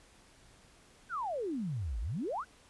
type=exponential two-way sweep; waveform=sine; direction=down then up; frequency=1600 to 48.78 to 1600 Hz; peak=-33 dBFS; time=1.09-2.45 s; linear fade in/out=50 ms; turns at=2 s; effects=pink hiss -61 dBFS RMS until 2.69 s + resampled to 24000 Hz